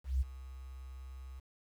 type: tone with ADSR envelope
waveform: sine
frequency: 65.41 Hz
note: C2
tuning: in tune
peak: -26 dBFS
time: 0.04-1.4 s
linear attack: 170 ms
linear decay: 23 ms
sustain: -18 dB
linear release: 10 ms
effects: 10-bit